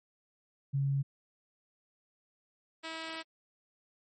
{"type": "tone pair in turn", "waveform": ["sine", "5% pulse"], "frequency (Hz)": [138.4, 323.6], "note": ["C#3", "E4"], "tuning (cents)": [-2, -32], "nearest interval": "octave + minor third", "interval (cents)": 1470, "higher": "second", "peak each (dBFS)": [-27, -27], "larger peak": "neither", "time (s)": [[0.73, 1.03], [2.83, 3.23]], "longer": "second", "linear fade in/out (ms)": 20, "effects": ["MP3 32 kbps"]}